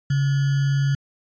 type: tone with sample-and-hold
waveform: sine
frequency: 138.6 Hz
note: C#3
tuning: in tune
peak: -17 dBFS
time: 0.1-0.95 s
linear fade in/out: 5 ms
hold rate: 1575 Hz
effects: resampled to 16000 Hz